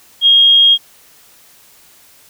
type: tone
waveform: sine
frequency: 3254 Hz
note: G#7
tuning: 36 cents flat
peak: -5 dBFS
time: 0.21-0.78 s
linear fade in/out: 50 ms
effects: white hiss -46 dBFS RMS until 2.29 s